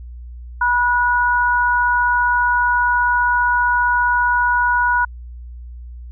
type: tone pair together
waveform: sine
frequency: 975 / 1459.5 Hz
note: B5 / F#6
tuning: -23 / -24 cents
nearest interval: perfect fifth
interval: 699 cents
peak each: -16 dBFS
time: 0.61-5.05 s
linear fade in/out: 5 ms
effects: added 60 Hz sine -31 dBFS peak until 6.11 s